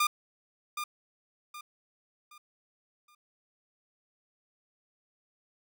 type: tone with echo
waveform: sawtooth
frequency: 1206 Hz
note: D6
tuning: 46 cents sharp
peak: -20 dBFS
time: 0-0.07 s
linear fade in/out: 5 ms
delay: 770 ms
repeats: 4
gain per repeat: -9 dB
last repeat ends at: 3.15 s
effects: none